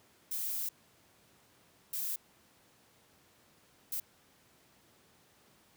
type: noise bursts at uneven times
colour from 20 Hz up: violet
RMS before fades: -36 dBFS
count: 3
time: 0.31-0.69 / 1.93-2.16 / 3.92-4 s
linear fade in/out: 5 ms
effects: pink hiss -65 dBFS RMS until 5.76 s + high-pass 100 Hz 12 dB/octave